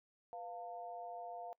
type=tone with amplitude modulation; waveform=sine; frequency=698.5 Hz; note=F5; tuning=in tune; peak=-40 dBFS; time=0.33-1.53 s; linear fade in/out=0 ms; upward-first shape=sine; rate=205 Hz; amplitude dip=90%; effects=noise-tail reverb RT60 0.1 s tail -23 dB re dry